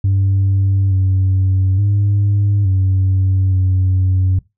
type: tone with pitch steps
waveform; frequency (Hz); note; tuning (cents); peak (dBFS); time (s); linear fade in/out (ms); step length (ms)
sine; 97.3 / 94.8 / 101.4 / 94.9 / 93.3; G2 / F#2 / G#2 / F#2 / F#2; -12 / +43 / -41 / +44 / +15; -9; 0.04-4.39; 5; 870
effects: noise-tail reverb RT60 0.2 s tail -20 dB re dry + tanh soft clip ceiling -9 dBFS